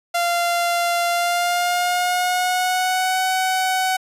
sawtooth tone with pitch glide, 692 to 750.3 Hz, F5 to F#5, -16 to +24 cents, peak -14 dBFS, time 0.14-3.97 s, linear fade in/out 10 ms, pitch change +140 cents, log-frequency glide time 1.09-3.23 s, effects resampled to 32000 Hz

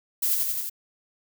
violet noise with echo, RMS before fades -24 dBFS, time 0.22-0.35 s, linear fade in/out 10 ms, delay 87 ms, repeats 4, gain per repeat -2 dB, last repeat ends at 0.698 s, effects none

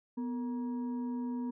sine tone with frequency modulation, 246.9 Hz, B3, in tune, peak -33 dBFS, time 0.17-1.51 s, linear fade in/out 10 ms, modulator 703 Hz, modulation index 0.35, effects none

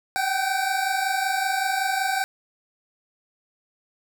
25% pulse tone pair together, 756.7 / 782 Hz, F#5 / G5, +39 / -4 cents, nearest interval minor second, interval 57 cents, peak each -22 / -21 dBFS, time 0.16-2.24 s, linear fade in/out 0 ms, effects none

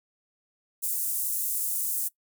pink high-pass noise, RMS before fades -29 dBFS, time 0.82-2.09 s, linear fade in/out 20 ms, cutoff 8800 Hz, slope 24 dB/octave, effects noise-tail reverb RT60 0.1 s tail -21 dB re dry

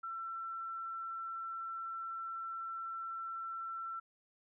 sine tone, 1344 Hz, E6, 33 cents sharp, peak -39 dBFS, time 0.03-4 s, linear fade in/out 10 ms, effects none

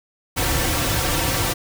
pink noise with comb filter, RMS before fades -21 dBFS, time 0.36-1.54 s, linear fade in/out 20 ms, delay 4.8 ms, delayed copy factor -0.75, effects none

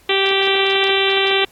harmonic tone, 390 Hz, G4, 9 cents flat, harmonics 1 / 2 / 3 / 4 / 5 / 6 / 7 / 8 / 9 / 10, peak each -18 / -25 / -27 / -28 / -25 / -23 / -23 / -22 / -23 / -27 dBFS, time 0.09-1.45 s, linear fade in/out 5 ms, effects pink hiss -51 dBFS RMS until 1.51 s + AAC 64 kbps

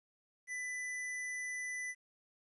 square tone, 1995 Hz, B6, 17 cents sharp, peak -39 dBFS, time 0.47-1.95 s, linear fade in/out 50 ms, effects resampled to 24000 Hz + 12-bit

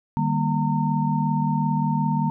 sine tone cluster, 152.3 / 197.7 / 235.2 / 914 Hz, D#3 / G3 / A#3 / A#5, -37 / +15 / +16 / -34 cents, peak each -23 / -26 / -26 / -26 dBFS, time 0.17-2.3 s, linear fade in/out 0 ms, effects none

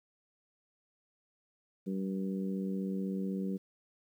harmonic tone, 96 Hz, G2, 36 cents flat, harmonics 2 / 3 / 4 / 5, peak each -33 / -42 / -43 / -45 dBFS, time 1.86-3.58 s, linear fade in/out 20 ms, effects 11-bit

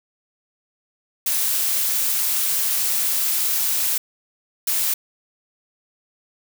blue noise bursts at uneven times, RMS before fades -21 dBFS, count 2, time 1.26-3.98 / 4.67-4.94 s, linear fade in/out 5 ms, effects none

